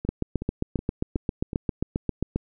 two click trains, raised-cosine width 3 ms, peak -18 / -11 dBFS, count 5 / 18, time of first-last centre 0.05-1.531 / 0.09-2.36 s, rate 2.7 / 7.49 Hz, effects none

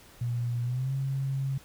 sine tone with pitch glide, 120 to 135.48 Hz, B2 to C#3, -49 to -39 cents, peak -27 dBFS, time 0.21-1.58 s, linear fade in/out 5 ms, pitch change +210 cents, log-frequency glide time 0.63-0.93 s, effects pink hiss -54 dBFS RMS until 1.64 s

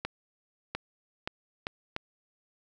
accelerating click train, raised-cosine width 0.3 ms, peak -16 dBFS, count 5, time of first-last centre 0.05-1.964 s, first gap 700 ms, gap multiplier 0.75, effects none

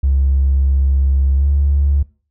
triangle tone with pitch glide, 67.9 to 70.74 Hz, C#2 to C#2, -35 to +36 cents, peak -7 dBFS, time 0.03-2.03 s, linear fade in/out 10 ms, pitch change +71 cents, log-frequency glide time 1.36-1.46 s, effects noise-tail reverb RT60 0.4 s tail -25 dB re dry + tanh soft clip ceiling -8 dBFS

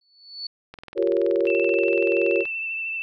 sine tone with exponential growth, 4452 Hz, C#8, 7 cents sharp, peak -27 dBFS, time 0.01-0.47 s, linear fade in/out 5 ms, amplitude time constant 100 ms
click train, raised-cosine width 0.3 ms, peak -23 dBFS, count 37, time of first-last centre 0.74-2.454 s, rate 21 Hz
sine chord, G half-diminished seventh, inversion third, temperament equal, 349.2 / 392 / 466.2 / 554.4 Hz, F4 / G4 / Bb4 / Db5, 0 / 0 / 0 / 0 cents, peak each -24 dBFS, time 0.95-2.45 s, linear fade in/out 50 ms
sine tone with vibrato, 2662 Hz, E7, 16 cents sharp, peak -26 dBFS, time 1.47-3.02 s, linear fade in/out 0 ms, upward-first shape triangle, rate 13 Hz, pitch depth 27 cents each way
effects none

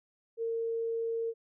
sine tone, 457.4 Hz, A#4, 33 cents flat, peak -30 dBFS, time 0.37-1.34 s, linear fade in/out 50 ms, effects none

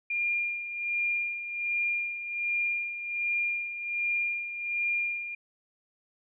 sine tone with tremolo, 2406 Hz, D7, 41 cents sharp, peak -25 dBFS, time 0.1-5.35 s, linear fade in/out 5 ms, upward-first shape sine, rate 1.3 Hz, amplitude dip 65%, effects none

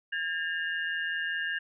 sine tone cluster, 1627 / 1792 / 2825 Hz, G#6 / A6 / F7, -36 / +31 / +19 cents, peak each -31 / -35 / -38 dBFS, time 0.12-1.59 s, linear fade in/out 10 ms, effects none

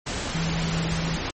sine tone in noise, 164.3 Hz, E3, 5 cents flat, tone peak -25 dBFS, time 0.34-1.17 s, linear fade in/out 10 ms, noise pink, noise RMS -29 dBFS, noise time 0.06-1.31 s, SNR +1 dB, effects MP3 32 kbps

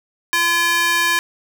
square tone with high-pass filter, 341.7 Hz, F4, 38 cents flat, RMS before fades -17 dBFS, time 0.33-1.19 s, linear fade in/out 0 ms, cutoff 1500 Hz, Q 1.7, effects none

